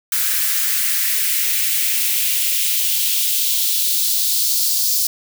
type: noise with high-pass filter sweep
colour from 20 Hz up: blue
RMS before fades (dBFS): -18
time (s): 0.12-5.07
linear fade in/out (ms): 2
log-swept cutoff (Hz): 1500 to 4800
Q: 2.2
effects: none